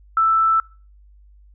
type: tone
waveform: sine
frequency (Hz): 1323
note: E6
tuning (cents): +6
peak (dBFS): -13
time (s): 0.17-0.6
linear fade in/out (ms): 2
effects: noise-tail reverb RT60 0.4 s tail -26 dB re dry + added 50 Hz sine -46 dBFS peak until 1.54 s